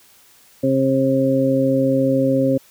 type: harmonic tone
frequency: 133.9 Hz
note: C3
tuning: 40 cents sharp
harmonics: 1 / 2 / 3 / 4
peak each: -23 / -17 / -26 / -18 dBFS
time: 0.63-2.58 s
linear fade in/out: 10 ms
effects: white hiss -51 dBFS RMS until 2.7 s